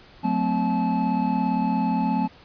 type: tone cluster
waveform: triangle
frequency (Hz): 182.7 / 220.8 / 258 / 864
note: F#3 / A3 / C4 / A5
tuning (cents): -22 / +6 / -24 / -32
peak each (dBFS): -24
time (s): 0.23-2.28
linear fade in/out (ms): 20
effects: pink hiss -50 dBFS RMS until 2.44 s + resampled to 11025 Hz